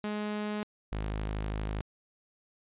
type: tone pair in turn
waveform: sawtooth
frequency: 209.9 / 52.48 Hz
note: G#3 / G#1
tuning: +19 / +19 cents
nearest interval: 2 octaves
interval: 2400 cents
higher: first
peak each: -28 dBFS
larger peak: neither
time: 0.04-0.63 / 0.92-1.81 s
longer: second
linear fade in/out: 0 ms
effects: resampled to 8000 Hz